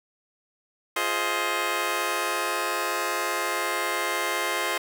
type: chord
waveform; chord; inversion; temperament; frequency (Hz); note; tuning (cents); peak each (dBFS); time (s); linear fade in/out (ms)
10% pulse; F minor seventh; none; just; 349.2 / 419.1 / 523.8 / 628.6; F4 / Ab4 / C5 / Eb5; 0 / +16 / +2 / +18; -23; 0.96-4.78; 5
effects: none